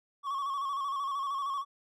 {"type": "tone with vibrato", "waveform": "triangle", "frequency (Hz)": 1108.7, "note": "C#6", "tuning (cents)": 0, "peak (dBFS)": -29, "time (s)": [0.23, 1.65], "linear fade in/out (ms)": 50, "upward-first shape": "square", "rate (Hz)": 13, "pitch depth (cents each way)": 47, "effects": []}